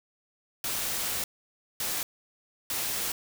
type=noise bursts at uneven times; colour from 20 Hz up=white; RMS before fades=-31 dBFS; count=3; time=0.64-1.24 / 1.8-2.03 / 2.7-3.12 s; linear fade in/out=2 ms; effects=none